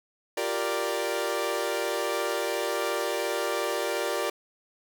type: chord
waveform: sawtooth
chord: G minor seventh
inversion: third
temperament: equal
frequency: 349.2 / 392 / 466.2 / 587.3 Hz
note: F4 / G4 / Bb4 / D5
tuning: 0 / 0 / 0 / 0 cents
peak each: -31 / -29 / -28 / -27 dBFS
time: 0.37-4.3 s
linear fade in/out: 5 ms
effects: none